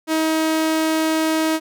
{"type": "tone", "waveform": "sawtooth", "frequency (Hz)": 317.6, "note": "D#4", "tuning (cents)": 36, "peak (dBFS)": -13, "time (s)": [0.07, 1.6], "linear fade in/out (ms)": 50, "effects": []}